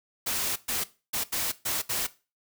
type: noise bursts at uneven times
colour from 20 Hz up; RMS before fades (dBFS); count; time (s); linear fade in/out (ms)
white; -29; 6; 0.26-0.56 / 0.68-0.84 / 1.13-1.24 / 1.32-1.52 / 1.65-1.82 / 1.89-2.07; 10
effects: noise-tail reverb RT60 0.3 s tail -17 dB re dry